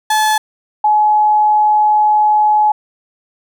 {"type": "tone pair in turn", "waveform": ["35% pulse", "sine"], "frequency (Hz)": [862, 847.7], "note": ["A5", "G#5"], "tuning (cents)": [-36, 35], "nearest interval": "unison", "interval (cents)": 29, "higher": "first", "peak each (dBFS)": [-9, -8], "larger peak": "second", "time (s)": [[0.1, 0.38], [0.84, 2.72]], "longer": "second", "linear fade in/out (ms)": 5, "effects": []}